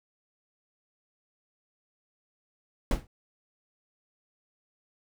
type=noise with exponential decay; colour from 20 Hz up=brown; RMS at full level=-20 dBFS; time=2.91-3.07 s; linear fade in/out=2 ms; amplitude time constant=33 ms; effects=none

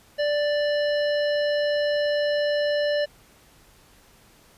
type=harmonic tone; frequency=587.3 Hz; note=D5; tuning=in tune; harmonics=1 / 3 / 5 / 7 / 9; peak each=-21 / -31 / -35 / -38 / -40 dBFS; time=0.18-3.06 s; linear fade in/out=20 ms; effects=pink hiss -55 dBFS RMS until 4.57 s + resampled to 32000 Hz

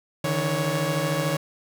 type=tone cluster; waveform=sawtooth; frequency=146.7 / 160.3 / 556 Hz; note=D3 / E3 / C#5; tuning=-2 / -48 / +5 cents; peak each=-24 / -23 / -23 dBFS; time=0.24-1.37 s; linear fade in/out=5 ms; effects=none

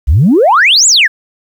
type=exponential two-way sweep; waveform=sine; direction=up then down; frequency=58.27 to 8000 to 1556 Hz; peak=-3 dBFS; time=0.07-1.08 s; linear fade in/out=20 ms; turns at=0.87 s; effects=tanh soft clip ceiling 0 dBFS + 7-bit

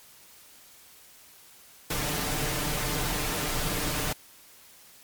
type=noise with comb filter; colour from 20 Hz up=pink; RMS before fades=-29 dBFS; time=1.9-4.13 s; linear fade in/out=5 ms; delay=6.7 ms; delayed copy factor=+0.6; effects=white hiss -53 dBFS RMS until 5.03 s + MP3 96 kbps

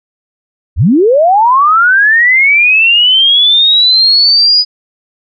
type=linear sweep; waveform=sine; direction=up; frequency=51.91 to 4978 Hz; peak=-4 dBFS; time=0.76-4.65 s; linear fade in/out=50 ms; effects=none

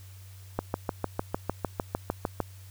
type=click train; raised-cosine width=1 ms; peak=-13 dBFS; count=13; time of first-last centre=0.59-2.403 s; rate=6.62 Hz; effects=added 95 Hz sine -45 dBFS peak until 2.7 s + white hiss -56 dBFS RMS until 2.7 s

